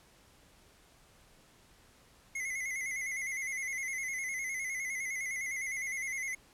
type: tone with vibrato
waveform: square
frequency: 2093 Hz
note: C7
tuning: in tune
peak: -35 dBFS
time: 2.35-6.35 s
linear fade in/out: 5 ms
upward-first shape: square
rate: 9.8 Hz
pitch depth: 55 cents each way
effects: pink hiss -62 dBFS RMS until 6.53 s + low-pass 12000 Hz 12 dB/octave